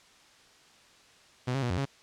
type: tone with pitch steps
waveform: sawtooth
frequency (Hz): 125.6 / 136.1 / 121.4 / 90 / 137.6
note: B2 / C#3 / B2 / F#2 / C#3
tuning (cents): +30 / -31 / -29 / -47 / -12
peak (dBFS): -24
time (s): 1.47-1.855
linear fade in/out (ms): 10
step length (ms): 77
effects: white hiss -58 dBFS RMS until 2.02 s + low-pass 6000 Hz 12 dB/octave